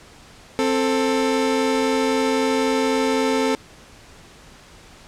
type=tone pair together; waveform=30% pulse; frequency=263.4 / 443 Hz; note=C4 / A4; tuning=+12 / +12 cents; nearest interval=major sixth; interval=900 cents; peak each=-18 / -18 dBFS; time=0.59-3.55 s; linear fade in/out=0 ms; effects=pink hiss -46 dBFS RMS until 5.07 s + low-pass 8000 Hz 12 dB/octave